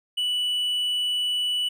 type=tone; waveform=triangle; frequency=2960 Hz; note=F#7; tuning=in tune; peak=-21 dBFS; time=0.17-1.69 s; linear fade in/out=10 ms; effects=none